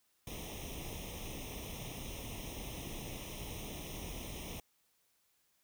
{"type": "noise with comb filter", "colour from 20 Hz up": "pink", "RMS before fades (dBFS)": -44, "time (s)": [0.27, 4.6], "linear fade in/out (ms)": 2, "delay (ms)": 0.33, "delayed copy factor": 0.9, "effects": ["white hiss -75 dBFS RMS until 5.63 s"]}